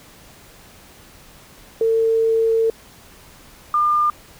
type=tone pair in turn; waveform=sine; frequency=450.7 / 1203.2 Hz; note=A4 / D6; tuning=+42 / +42 cents; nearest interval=octave + perfect fourth; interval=1700 cents; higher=second; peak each=-14 dBFS; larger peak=neither; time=1.81-2.7 / 3.74-4.1 s; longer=first; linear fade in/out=2 ms; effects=pink hiss -46 dBFS RMS until 4.39 s